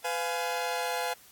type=chord; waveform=sawtooth; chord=F diminished; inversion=second; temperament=just; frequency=502.9 / 698.5 / 838.1 Hz; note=Cb5 / F5 / Ab5; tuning=+31 / 0 / +16 cents; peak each=-30 dBFS; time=0.04-1.14 s; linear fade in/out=10 ms; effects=white hiss -56 dBFS RMS until 1.31 s + AAC 64 kbps

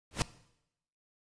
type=noise with exponential growth; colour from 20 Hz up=pink; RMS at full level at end=-24 dBFS; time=0.11-0.22 s; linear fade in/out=0 ms; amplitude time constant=23 ms; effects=noise-tail reverb RT60 0.8 s tail -18 dB re dry + resampled to 22050 Hz

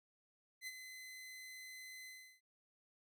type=tone with ADSR envelope; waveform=sawtooth; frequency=2037 Hz; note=C7; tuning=47 cents flat; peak=-39 dBFS; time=0.61-2.41 s; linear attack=61 ms; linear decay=38 ms; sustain=-8 dB; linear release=340 ms; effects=none

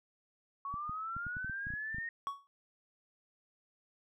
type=linear sweep; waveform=sine; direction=up; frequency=1100 to 1867 Hz; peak=-37 dBFS; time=0.65-2.09 s; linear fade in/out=2 ms
type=clicks; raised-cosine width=5 ms; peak=-33 dBFS; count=12; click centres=0.741 / 0.895 / 1.166 / 1.267 / 1.368 / 1.446 / 1.497 / 1.669 / 1.704 / 1.738 / 1.946 / 1.984 s
type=tone with exponential decay; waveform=triangle; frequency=1117 Hz; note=C#6; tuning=13 cents sharp; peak=-29 dBFS; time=2.27-2.47 s; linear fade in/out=0 ms; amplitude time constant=42 ms
effects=none

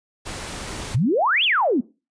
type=noise; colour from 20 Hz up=pink; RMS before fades=-32 dBFS; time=0.25-0.96 s; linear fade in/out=20 ms
type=exponential two-way sweep; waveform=sine; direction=up then down; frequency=102.2 to 3520 to 216.4 Hz; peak=-16 dBFS; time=0.94-1.81 s; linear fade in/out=10 ms; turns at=1.44 s
effects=noise-tail reverb RT60 0.3 s tail -20 dB re dry + resampled to 22050 Hz

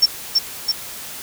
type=tone with echo; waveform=sine; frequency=5440 Hz; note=F8; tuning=46 cents flat; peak=-8 dBFS; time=0.02-0.06 s; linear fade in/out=10 ms; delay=330 ms; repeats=2; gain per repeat=-3 dB; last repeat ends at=0.72 s; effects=white hiss -33 dBFS RMS until 1.22 s

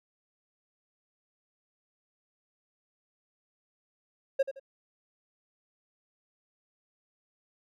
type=tone with echo; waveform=triangle; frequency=542 Hz; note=C#5; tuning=39 cents flat; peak=-19 dBFS; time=4.39-4.43 s; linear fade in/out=10 ms; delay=84 ms; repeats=2; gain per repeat=-11 dB; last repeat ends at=4.598 s; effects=none

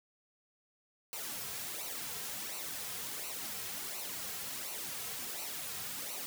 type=noise with flanger; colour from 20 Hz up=white; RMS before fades=-41 dBFS; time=1.13-6.26 s; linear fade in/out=0 ms; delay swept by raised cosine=0.58 to 3.48 ms; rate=1.4 Hz; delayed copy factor=-0.65; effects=none

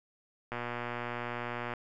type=click train; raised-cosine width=0.5 ms; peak=-21 dBFS; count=147; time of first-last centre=0.52-1.737 s; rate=120 Hz; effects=none

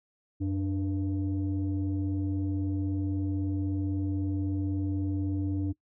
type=tone pair together; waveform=sine; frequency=92.5 / 293.7 Hz; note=F#2 / D4; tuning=0 / 0 cents; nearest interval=octave + minor sixth; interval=2000 cents; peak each=-28 dBFS; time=0.4-5.73 s; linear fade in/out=20 ms; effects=noise-tail reverb RT60 0.1 s tail -20 dB re dry + tanh soft clip ceiling -23 dBFS

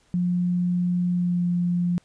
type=tone with pitch glide; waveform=sine; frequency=177.6 to 175.56 Hz; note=F3 to F3; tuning=+29 to +9 cents; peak=-20 dBFS; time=0.14-1.98 s; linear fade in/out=0 ms; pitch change=-20 cents; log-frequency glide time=1.11-1.45 s; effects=pink hiss -62 dBFS RMS until 2.04 s + resampled to 22050 Hz

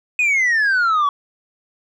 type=exponential sweep; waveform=sine; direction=down; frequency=2526 to 1116 Hz; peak=-11 dBFS; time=0.19-1.09 s; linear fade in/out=2 ms; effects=tanh soft clip ceiling -13 dBFS

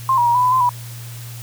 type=tone with pitch steps; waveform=sine; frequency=1055 / 958 / 948 / 993 / 1000 / 1031 / 978 Hz; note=C6 / A#5 / A#5 / B5 / B5 / C6 / B5; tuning=+14 / +47 / +29 / +9 / +21 / -26 / -17 cents; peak=-12 dBFS; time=0.09-0.692 s; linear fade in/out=2 ms; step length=86 ms; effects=added 118 Hz sine -31 dBFS peak until 1.42 s + white hiss -39 dBFS RMS until 1.42 s

